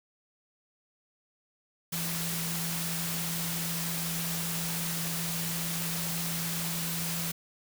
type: tone in noise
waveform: sine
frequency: 167.1 Hz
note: E3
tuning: 24 cents sharp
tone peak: -35 dBFS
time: 1.92-7.32 s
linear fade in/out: 10 ms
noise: white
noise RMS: -34 dBFS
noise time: 1.92-7.32 s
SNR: -4 dB
effects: none